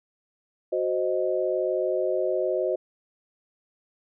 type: chord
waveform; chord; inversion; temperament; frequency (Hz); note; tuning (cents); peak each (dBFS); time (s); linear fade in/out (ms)
sine; C diminished; second; equal; 370 / 523.3 / 622.3; Gb4 / C5 / Eb5; 0 / 0 / 0; -27; 0.72-2.76; 10
effects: none